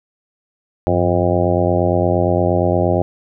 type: harmonic tone with a mistuned harmonic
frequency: 88.6 Hz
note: F2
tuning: 25 cents sharp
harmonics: 1 / 2 / 3 / 4 / 5 / 6 / 7 / 8 / 9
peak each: -19 / -22 / -24 / -20 / -25 / -21 / -20 / -25 / -25 dBFS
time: 0.87-3.02 s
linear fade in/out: 0 ms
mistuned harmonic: 1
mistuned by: +140 cents
effects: none